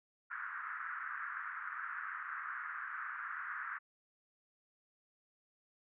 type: band-pass noise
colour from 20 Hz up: white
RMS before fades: -43 dBFS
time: 0.3-3.79 s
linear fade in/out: 20 ms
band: 1200 to 1700 Hz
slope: 48 dB/octave
effects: none